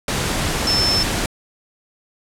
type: tone in noise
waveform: sine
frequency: 5300 Hz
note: E8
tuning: 9 cents sharp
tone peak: -16 dBFS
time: 0.67-1.03 s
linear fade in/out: 2 ms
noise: pink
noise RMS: -21 dBFS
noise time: 0.08-1.26 s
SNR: +2 dB
effects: low-pass 10000 Hz 12 dB/octave